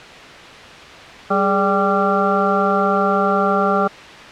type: harmonic tone with a mistuned harmonic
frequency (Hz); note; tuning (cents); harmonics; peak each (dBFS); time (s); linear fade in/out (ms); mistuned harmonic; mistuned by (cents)
196; G3; 0; 1 / 2 / 3 / 4 / 6 / 7; -21 / -21 / -21 / -21 / -21 / -21; 1.3-3.88; 10; 2; +89
effects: white hiss -36 dBFS RMS until 4.31 s + low-pass 3000 Hz 12 dB/octave